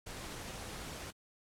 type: noise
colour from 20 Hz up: pink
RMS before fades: -45 dBFS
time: 0.06-1.11 s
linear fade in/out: 10 ms
effects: low-pass 11000 Hz 12 dB/octave + AAC 64 kbps